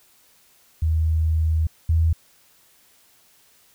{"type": "tone pair in turn", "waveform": "sine", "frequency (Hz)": [79.7, 81.42], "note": ["D#2", "E2"], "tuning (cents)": [42, -21], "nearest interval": "unison", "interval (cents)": 37, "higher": "second", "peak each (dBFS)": [-17, -15], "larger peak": "second", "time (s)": [[0.82, 1.67], [1.89, 2.13]], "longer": "first", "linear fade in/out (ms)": 5, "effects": ["white hiss -57 dBFS RMS until 3.74 s"]}